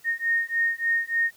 sine beating tone pair, 1846 / 1849.4 Hz, A#6 / A#6, -17 / -14 cents, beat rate 3.4 Hz, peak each -25 dBFS, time 0.04-1.31 s, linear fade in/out 50 ms, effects white hiss -56 dBFS RMS until 1.36 s

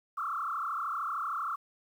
sine tone with frequency modulation, 1244.5 Hz, D#6, in tune, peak -31 dBFS, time 0.17-1.56 s, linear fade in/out 10 ms, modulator 33 Hz, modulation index 4.3, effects 10-bit

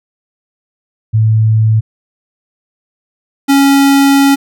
sine / square tone pair in turn, 110 / 277.2 Hz, A2 / C#4, 0 / 0 cents, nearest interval octave + major third, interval 1600 cents, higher second, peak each -6 dBFS, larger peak neither, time 1.13-1.81 / 3.48-4.36 s, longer second, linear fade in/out 20 ms, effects none

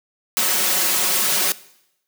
white noise with comb filter, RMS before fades -19 dBFS, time 0.37-1.52 s, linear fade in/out 0 ms, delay 5.4 ms, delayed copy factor +0.75, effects noise-tail reverb RT60 0.8 s tail -19 dB re dry + high-pass 200 Hz 12 dB/octave

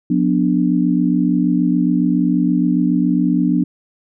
sine chord, B diminished, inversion second, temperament equal with one note detuned, 179.11 / 246.9 / 293.7 Hz, F3 / B3 / D4, +44 / 0 / 0 cents, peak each -17 dBFS, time 0.1-3.64 s, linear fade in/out 5 ms, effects none

